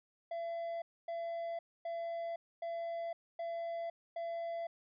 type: tone bursts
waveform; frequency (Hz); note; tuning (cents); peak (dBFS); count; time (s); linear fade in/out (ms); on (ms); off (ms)
triangle; 674; E5; +38; -35; 6; 0.31-4.67; 5; 510; 260
effects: resampled to 11025 Hz